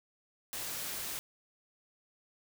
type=noise; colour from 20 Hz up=white; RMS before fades=-39 dBFS; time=0.53-1.19 s; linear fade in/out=0 ms; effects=none